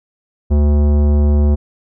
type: tone with tanh clipping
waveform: sine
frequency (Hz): 73.3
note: D2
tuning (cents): -3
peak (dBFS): -11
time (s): 0.5-1.56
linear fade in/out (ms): 20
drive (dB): 16
effects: none